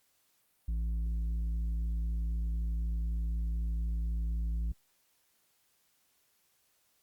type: tone with tanh clipping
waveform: sine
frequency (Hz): 56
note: A1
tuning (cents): +31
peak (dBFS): -31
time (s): 0.68-4.72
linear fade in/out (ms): 5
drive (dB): 6
effects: white hiss -72 dBFS RMS until 7.02 s + Opus 48 kbps